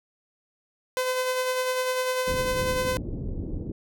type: tone with tremolo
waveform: sawtooth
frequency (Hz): 510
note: C5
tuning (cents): -44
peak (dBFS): -19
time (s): 0.97-2.97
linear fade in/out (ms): 0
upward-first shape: sine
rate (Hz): 10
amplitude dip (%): 35
type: low-pass noise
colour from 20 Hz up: pink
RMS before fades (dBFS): -32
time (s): 2.27-3.72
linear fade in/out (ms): 5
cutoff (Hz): 390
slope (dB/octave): 24
effects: none